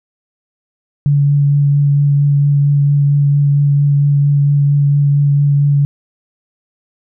sine tone with vibrato, 143 Hz, D3, 46 cents flat, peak -8 dBFS, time 1.06-5.85 s, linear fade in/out 0 ms, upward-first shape triangle, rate 4.4 Hz, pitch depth 14 cents each way, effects none

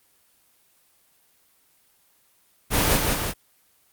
pink noise with echo, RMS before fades -20 dBFS, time 2.7-3 s, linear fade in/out 50 ms, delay 170 ms, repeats 2, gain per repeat -3 dB, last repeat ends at 3.34 s, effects white hiss -62 dBFS RMS until 3.92 s + Opus 24 kbps

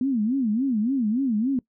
sine tone with vibrato, 240 Hz, B3, 49 cents flat, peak -20 dBFS, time 0.01-1.59 s, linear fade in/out 2 ms, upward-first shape sine, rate 3.5 Hz, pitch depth 250 cents each way, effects noise-tail reverb RT60 0.1 s tail -22 dB re dry

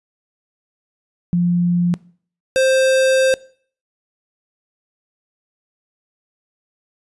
sine / square tone pair in turn, 175 / 525.7 Hz, F3 / C5, +4 / +8 cents, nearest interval octave + perfect fifth, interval 1904 cents, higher second, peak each -13 dBFS, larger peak neither, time 1.33-1.94 / 2.56-3.34 s, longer second, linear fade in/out 0 ms, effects noise-tail reverb RT60 0.5 s tail -22 dB re dry + resampled to 24000 Hz

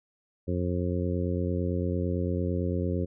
harmonic tone, 88.9 Hz, F2, 31 cents sharp, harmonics 1 / 2 / 3 / 4 / 5 / 6, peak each -29 / -32 / -34 / -35 / -36 / -37 dBFS, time 0.47-3.06 s, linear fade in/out 20 ms, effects none

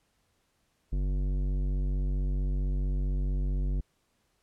triangle tone with tanh clipping, 47.77 Hz, G1, 44 cents flat, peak -28 dBFS, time 0.92-3.81 s, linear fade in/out 10 ms, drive 18 dB, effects pink hiss -73 dBFS RMS until 4.42 s + low-pass 12000 Hz 12 dB/octave

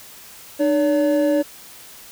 triangle tone pair together, 301.9 / 570 Hz, D4 / C#5, +48 / +48 cents, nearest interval major seventh, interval 1100 cents, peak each -16 dBFS, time 0.59-1.43 s, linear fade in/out 20 ms, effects white hiss -42 dBFS RMS until 2.11 s

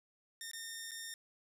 10% pulse tone with dropouts, 1825 Hz, A#6, 37 cents flat, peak -34 dBFS, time 0.41-1.14 s, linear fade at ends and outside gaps 1 ms, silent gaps 0.514-0.533 / 0.91-0.916 s, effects 12-bit

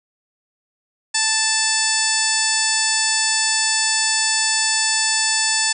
harmonic tone with a mistuned harmonic, 880 Hz, A5, in tune, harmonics 1 / 2 / 3 / 4 / 5 / 6 / 7 / 8 / 9 / 10, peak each -28 / -24 / -27 / -29 / -24 / -24 / -30 / -25 / -24 / -27 dBFS, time 1.14-5.73 s, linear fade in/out 10 ms, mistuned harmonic 5, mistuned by +41 cents, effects none

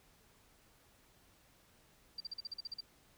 sine tone bursts, 4699 Hz, D8, in tune, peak -39 dBFS, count 10, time 2.18-2.807 s, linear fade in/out 5 ms, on 24 ms, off 43 ms, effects pink hiss -67 dBFS RMS until 3.17 s

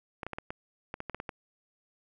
clicks, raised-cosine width 0.5 ms, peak -21 dBFS, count 11, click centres 0.232 / 0.266 / 0.333 / 0.385 / 0.505 / 0.941 / 1.004 / 1.097 / 1.146 / 1.201 / 1.292 s, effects none

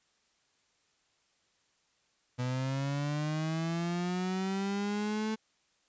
35% pulse linear sweep, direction up, 123.47 to 220 Hz, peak -29 dBFS, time 2.38-5.36 s, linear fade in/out 20 ms, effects white hiss -72 dBFS RMS until 5.88 s + resampled to 16000 Hz

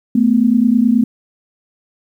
sine tone pair together, 220 / 249.4 Hz, A3 / B3, 0 / +17 cents, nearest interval major second, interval 217 cents, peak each -12 dBFS, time 0.15-1.04 s, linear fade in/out 5 ms, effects 8-bit

